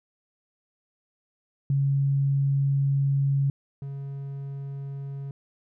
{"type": "tone pair in turn", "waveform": ["sine", "triangle"], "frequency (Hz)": [138.59, 138.59], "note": ["C#3", "C#3"], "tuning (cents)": [0, 0], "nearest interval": "unison", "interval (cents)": 0, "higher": "neither", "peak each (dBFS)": [-20, -30], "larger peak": "first", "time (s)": [[1.7, 3.5], [3.82, 5.31]], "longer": "first", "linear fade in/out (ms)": 2, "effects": []}